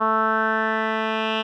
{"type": "tone with low-pass filter sweep", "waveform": "10% pulse", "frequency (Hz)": 220, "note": "A3", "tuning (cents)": 0, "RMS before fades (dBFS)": -22, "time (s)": [0, 1.43], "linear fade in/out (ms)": 20, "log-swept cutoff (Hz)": [1200, 2800], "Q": 5, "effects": []}